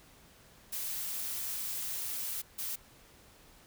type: noise bursts at uneven times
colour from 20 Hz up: blue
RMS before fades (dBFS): -37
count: 2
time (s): 0.72-2.42 / 2.58-2.76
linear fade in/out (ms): 10
effects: pink hiss -59 dBFS RMS until 3.66 s